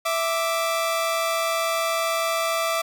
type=tone pair together; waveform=sawtooth; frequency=659.3 / 1174.7 Hz; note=E5 / D6; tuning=0 / 0 cents; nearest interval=minor seventh; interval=1000 cents; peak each=-20 / -22 dBFS; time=0.05-2.82 s; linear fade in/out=10 ms; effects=none